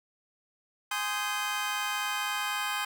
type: chord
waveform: 25% pulse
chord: Ab major seventh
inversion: none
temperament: just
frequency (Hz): 830.6 / 1038.3 / 1245.9 / 1557.4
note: Ab5 / C6 / Eb6 / G6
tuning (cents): 0 / -14 / +2 / -12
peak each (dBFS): -32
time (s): 0.91-2.85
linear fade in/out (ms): 5
effects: none